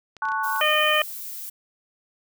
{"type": "clicks", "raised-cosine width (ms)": 0.2, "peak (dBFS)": -26, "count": 5, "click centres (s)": [0.167, 0.254, 0.287, 0.319, 0.561]}
{"type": "chord", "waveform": "sine", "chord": "F# minor", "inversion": "first", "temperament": "equal", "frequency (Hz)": [880, 1108.7, 1480], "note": ["A5", "C#6", "F#6"], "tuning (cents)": [0, 0, 0], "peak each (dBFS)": -27, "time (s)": [0.22, 0.61], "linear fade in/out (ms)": 2}
{"type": "noise", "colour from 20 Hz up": "violet", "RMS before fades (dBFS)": -35, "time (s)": [0.43, 1.5], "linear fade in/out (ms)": 10}
{"type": "harmonic tone", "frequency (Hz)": 611, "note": "D#5", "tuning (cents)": -32, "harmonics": [1, 2, 3, 4, 5], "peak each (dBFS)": [-24, -24, -24, -24, -24], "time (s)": [0.61, 1.02], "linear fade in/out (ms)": 2}
{"effects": []}